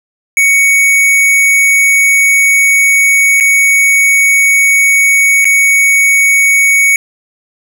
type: tone with dropouts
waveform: square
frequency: 2232 Hz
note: C#7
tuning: 11 cents sharp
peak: -6 dBFS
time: 0.37-6.96 s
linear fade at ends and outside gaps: 1 ms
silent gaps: 3.401-3.407 / 5.445-5.453 s
effects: none